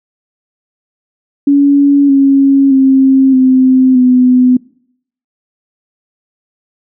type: tone with pitch steps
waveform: sine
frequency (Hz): 282.6 / 274.6 / 266.7 / 259.1 / 251.8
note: C#4 / C#4 / C4 / C4 / B3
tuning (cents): +34 / -16 / +33 / -17 / +34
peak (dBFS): -4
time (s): 1.47-4.57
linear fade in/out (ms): 5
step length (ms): 620
effects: noise-tail reverb RT60 0.7 s tail -24 dB re dry

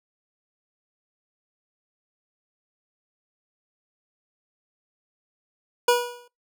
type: tone with exponential decay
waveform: 25% pulse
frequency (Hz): 484.7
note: B4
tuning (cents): -32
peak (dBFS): -10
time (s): 5.88-6.28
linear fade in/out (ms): 5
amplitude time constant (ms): 86
effects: noise-tail reverb RT60 0.2 s tail -23 dB re dry

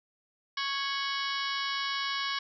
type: harmonic tone with a mistuned harmonic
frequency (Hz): 553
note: C#5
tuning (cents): -4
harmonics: 2 / 3 / 4 / 5 / 6 / 7 / 8 / 9 / 10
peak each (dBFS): -35 / -37 / -38 / -39 / -40 / -40 / -41 / -42 / -42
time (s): 0.57-2.39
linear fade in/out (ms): 5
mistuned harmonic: 5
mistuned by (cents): +120
effects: none

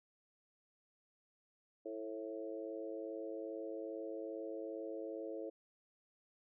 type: harmonic tone with a mistuned harmonic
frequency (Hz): 110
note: A2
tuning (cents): 0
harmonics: 3 / 4 / 5 / 6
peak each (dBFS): -46 / -46 / -46 / -53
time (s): 1.85-5.5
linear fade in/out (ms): 10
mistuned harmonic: 5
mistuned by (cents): -24
effects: none

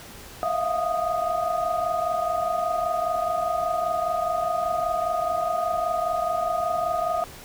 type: tone cluster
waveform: sine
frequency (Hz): 650 / 689 / 714 / 1242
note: E5 / F5 / F5 / D#6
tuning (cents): -24 / -24 / +38 / -3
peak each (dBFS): -28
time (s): 0.43-7.24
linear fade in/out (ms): 0
effects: pink hiss -43 dBFS RMS until 7.44 s

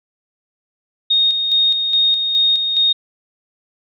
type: tone with tremolo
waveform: sine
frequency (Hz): 3711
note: A#7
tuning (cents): -9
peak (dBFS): -11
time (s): 1.1-2.93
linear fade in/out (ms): 10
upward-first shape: square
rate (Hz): 2.4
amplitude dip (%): 45
effects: none

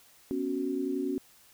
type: chord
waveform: sine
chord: B suspended second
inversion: none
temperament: equal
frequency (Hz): 246.9 / 277.2 / 370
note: B3 / C#4 / F#4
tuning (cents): 0 / 0 / 0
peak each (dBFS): -36 / -31 / -33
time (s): 0.31-1.18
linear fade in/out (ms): 0
effects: white hiss -59 dBFS RMS until 1.53 s

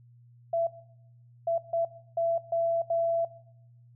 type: tone bursts at uneven times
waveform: sine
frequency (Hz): 670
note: E5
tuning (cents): +28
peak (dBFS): -24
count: 6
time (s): 0.53-0.67 / 1.47-1.58 / 1.73-1.85 / 2.17-2.38 / 2.52-2.82 / 2.9-3.25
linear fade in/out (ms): 5
effects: noise-tail reverb RT60 0.8 s tail -19 dB re dry + added 120 Hz sine -53 dBFS peak until 3.95 s

